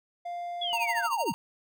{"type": "tone", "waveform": "triangle", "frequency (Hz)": 698.5, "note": "F5", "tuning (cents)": 0, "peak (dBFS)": -31, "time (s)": [0.25, 1.07], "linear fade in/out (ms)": 10}
{"type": "linear sweep", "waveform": "sine", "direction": "down", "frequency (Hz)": [3455, 113.9], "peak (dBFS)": -29, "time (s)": [0.61, 1.33], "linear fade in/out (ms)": 10}
{"type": "tone with tremolo", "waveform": "square", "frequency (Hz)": 926, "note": "A#5", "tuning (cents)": -12, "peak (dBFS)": -26, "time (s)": [0.73, 1.34], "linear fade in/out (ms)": 0, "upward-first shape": "triangle", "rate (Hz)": 13, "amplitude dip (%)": 95}
{"effects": []}